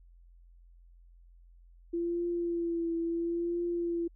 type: tone with vibrato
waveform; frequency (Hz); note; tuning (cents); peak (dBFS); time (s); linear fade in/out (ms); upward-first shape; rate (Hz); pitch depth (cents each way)
sine; 339.5; F4; -49; -29; 1.93-4.08; 10; triangle; 0.73; 36
effects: added 43 Hz sine -54 dBFS peak until 4.15 s